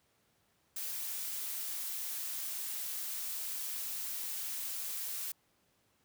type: noise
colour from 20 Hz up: blue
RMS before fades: -39 dBFS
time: 0.76-5.32 s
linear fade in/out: 5 ms
effects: pink hiss -73 dBFS RMS until 6.04 s + high-pass 80 Hz 12 dB/octave